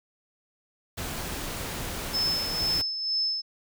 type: noise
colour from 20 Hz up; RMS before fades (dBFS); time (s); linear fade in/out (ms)
pink; -34; 0.97-2.82; 10
type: clicks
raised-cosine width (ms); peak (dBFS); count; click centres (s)
3; -30; 4; 1.194 / 1.324 / 1.645 / 1.873
type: tone with tremolo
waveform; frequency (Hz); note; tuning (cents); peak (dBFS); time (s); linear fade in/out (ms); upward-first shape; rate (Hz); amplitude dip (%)
sine; 5240; E8; -11; -23; 2.13-3.42; 20; sine; 2.1; 55
effects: none